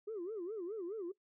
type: tone with vibrato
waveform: sine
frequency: 391.3 Hz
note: G4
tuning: 3 cents flat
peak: -37 dBFS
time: 0.07-1.12 s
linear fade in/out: 10 ms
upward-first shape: sine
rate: 4.8 Hz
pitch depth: 250 cents each way
effects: noise-tail reverb RT60 0.1 s tail -19 dB re dry + tanh soft clip ceiling -36 dBFS